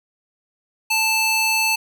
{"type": "tone with high-pass filter", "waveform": "square", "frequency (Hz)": 880, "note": "A5", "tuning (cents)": 0, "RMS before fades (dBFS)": -19, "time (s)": [0.9, 1.76], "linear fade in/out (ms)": 10, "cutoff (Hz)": 1900, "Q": 1.3, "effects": []}